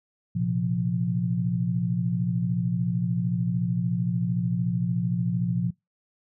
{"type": "chord", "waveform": "sine", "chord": "Bb suspended second", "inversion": "none", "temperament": "equal with one note detuned", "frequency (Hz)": [117.42, 130.81, 174.61], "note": ["Bb2", "C3", "F3"], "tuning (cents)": [13, 0, 0], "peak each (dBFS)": [-28, -30, -25], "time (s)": [0.35, 5.71], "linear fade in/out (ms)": 10, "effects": ["noise-tail reverb RT60 0.2 s tail -25 dB re dry"]}